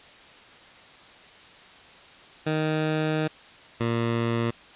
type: tone pair in turn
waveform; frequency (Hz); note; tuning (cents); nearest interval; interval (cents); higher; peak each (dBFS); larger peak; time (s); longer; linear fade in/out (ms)
15% pulse; 155.6 / 116.57; D#3 / A#2; 0 / 0; perfect fourth; 500; first; -17 / -17; neither; 2.46-3.28 / 3.8-4.51; first; 10
effects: white hiss -49 dBFS RMS until 4.75 s + resampled to 8000 Hz

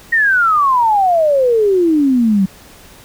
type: exponential sweep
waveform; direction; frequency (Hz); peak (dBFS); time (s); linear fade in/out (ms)
sine; down; 1890 to 185.8; -9; 0.12-2.46; 10
effects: pink hiss -41 dBFS RMS until 3.04 s

